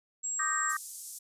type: tone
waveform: sine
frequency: 7600 Hz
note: A#8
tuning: 33 cents sharp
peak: -31 dBFS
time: 0.23-0.73 s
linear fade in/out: 20 ms
type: chord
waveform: sine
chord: Eb major seventh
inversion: third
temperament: equal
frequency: 1174.7 / 1244.5 / 1568 / 1864.7 Hz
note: D6 / Eb6 / G6 / Bb6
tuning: 0 / 0 / 0 / 0 cents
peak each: -35 dBFS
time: 0.39-0.77 s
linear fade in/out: 5 ms
type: band-pass noise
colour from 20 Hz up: pink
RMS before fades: -44 dBFS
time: 0.69-1.19 s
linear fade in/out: 10 ms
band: 6800 to 12000 Hz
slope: 24 dB/octave
effects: resampled to 32000 Hz